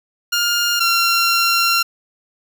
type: tone pair in turn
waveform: 15% pulse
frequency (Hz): 1410 / 1372.2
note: F6 / F6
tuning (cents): +16 / -31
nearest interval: unison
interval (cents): 47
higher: first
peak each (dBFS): -9 / -7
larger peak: second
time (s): 0.32-0.8 / 0.8-1.83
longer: second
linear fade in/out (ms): 10
effects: none